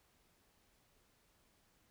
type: silence
effects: pink hiss -73 dBFS RMS until 1.9 s